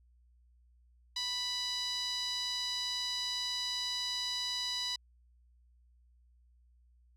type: tone with band-pass filter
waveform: sawtooth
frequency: 987.8 Hz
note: B5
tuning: in tune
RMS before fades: -36 dBFS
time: 1.16-4.96 s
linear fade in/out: 5 ms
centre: 4400 Hz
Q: 5.3
effects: added 60 Hz sine -62 dBFS peak until 7.16 s